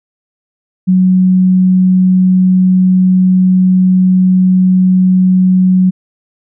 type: tone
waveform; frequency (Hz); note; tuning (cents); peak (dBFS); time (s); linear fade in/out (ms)
sine; 185; F#3; 0; -5; 0.87-5.91; 20
effects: none